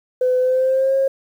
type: tone with pitch glide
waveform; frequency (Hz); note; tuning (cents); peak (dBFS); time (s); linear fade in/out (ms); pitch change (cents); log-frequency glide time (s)
sine; 506 to 539.2; B4 to C#5; +42 to -48; -13; 0.21-1.08; 5; +110; 0.39-0.95
effects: tanh soft clip ceiling -9 dBFS + 8-bit